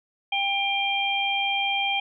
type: harmonic tone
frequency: 795 Hz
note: G5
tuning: 24 cents sharp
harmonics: 1 / 3 / 4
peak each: -27 / -26 / -27 dBFS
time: 0.32-2 s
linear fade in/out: 5 ms
effects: none